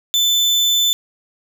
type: tone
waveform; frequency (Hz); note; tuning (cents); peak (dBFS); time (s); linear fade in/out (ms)
35% pulse; 3520; A7; 0; -11; 0.14-0.93; 0
effects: none